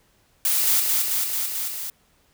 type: noise with echo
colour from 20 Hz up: blue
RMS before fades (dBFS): -21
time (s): 0.45-0.8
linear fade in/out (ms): 2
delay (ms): 220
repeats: 5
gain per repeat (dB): -2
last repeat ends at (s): 1.9
effects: pink hiss -62 dBFS RMS until 2.33 s